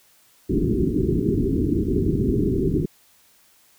white low-pass noise, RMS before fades -21 dBFS, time 0.49-2.86 s, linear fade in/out 10 ms, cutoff 410 Hz, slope 96 dB/octave, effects white hiss -57 dBFS RMS until 3.78 s

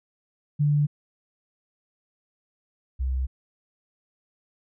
sine tone pair in turn, 146.83 / 64.77 Hz, D3 / C2, 0 / -17 cents, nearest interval octave + major second, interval 1417 cents, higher first, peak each -18 / -23 dBFS, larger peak first, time 0.59-0.87 / 2.99-3.27 s, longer neither, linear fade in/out 20 ms, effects none

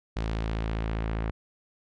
sawtooth tone with low-pass filter sweep, 55 Hz, A1, in tune, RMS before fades -30 dBFS, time 0.16-1.31 s, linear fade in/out 10 ms, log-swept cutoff 4700 to 2100 Hz, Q 0.99, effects none

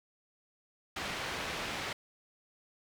white low-pass noise, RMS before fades -38 dBFS, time 0.96-1.93 s, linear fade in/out 5 ms, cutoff 2900 Hz, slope 12 dB/octave, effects none

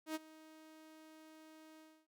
sawtooth tone with ADSR envelope, 314.3 Hz, D#4, 18 cents sharp, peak -33 dBFS, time 0.06-2.07 s, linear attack 92 ms, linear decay 27 ms, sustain -20 dB, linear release 280 ms, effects none

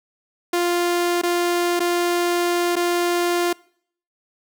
sawtooth tone with dropouts, 349.2 Hz, F4, in tune, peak -14 dBFS, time 0.53-3.53 s, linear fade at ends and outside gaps 5 ms, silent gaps 1.216-1.233 / 1.795-1.802 / 2.757-2.764 s, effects noise-tail reverb RT60 0.6 s tail -24 dB re dry

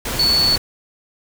sine tone in noise, 4435 Hz, C#8, in tune, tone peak -13 dBFS, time 0.19-0.56 s, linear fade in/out 5 ms, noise pink, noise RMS -24 dBFS, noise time 0.05-0.58 s, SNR +8 dB, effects none

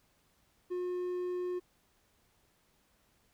triangle tone, 359.5 Hz, F#4, 50 cents flat, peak -31 dBFS, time 0.7-1.6 s, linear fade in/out 20 ms, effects pink hiss -71 dBFS RMS until 3.33 s

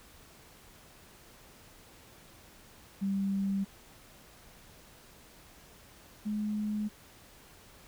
sine tone pair in turn, 196.1 / 210.9 Hz, G3 / G#3, +1 / +27 cents, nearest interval minor second, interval 126 cents, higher second, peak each -28 / -30 dBFS, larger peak first, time 3.01-3.65 / 6.25-6.89 s, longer neither, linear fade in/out 20 ms, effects pink hiss -56 dBFS RMS until 7.87 s

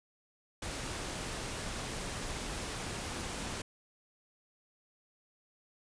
pink noise, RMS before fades -39 dBFS, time 0.62-3.62 s, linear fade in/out 5 ms, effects resampled to 22050 Hz

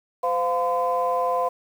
sine tone cluster, 513 / 702 / 1020 Hz, C5 / F5 / C6, -34 / +9 / -44 cents, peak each -24 / -24 / -24 dBFS, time 0.23-1.49 s, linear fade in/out 10 ms, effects tanh soft clip ceiling -12 dBFS + 8-bit

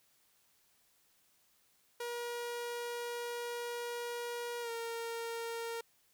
sawtooth tone with pitch glide, 477.7 to 462 Hz, A#4 to A#4, +42 to -16 cents, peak -34 dBFS, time 2-5.81 s, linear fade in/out 5 ms, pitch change -58 cents, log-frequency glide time 4.61-4.7 s, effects white hiss -71 dBFS RMS until 6.13 s

